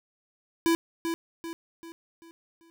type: tone with echo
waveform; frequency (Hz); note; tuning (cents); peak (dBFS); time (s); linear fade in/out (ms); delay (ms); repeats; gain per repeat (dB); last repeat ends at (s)
square; 332.4; E4; +15; -21; 0.66-0.75; 0; 390; 5; -7; 2.7
effects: none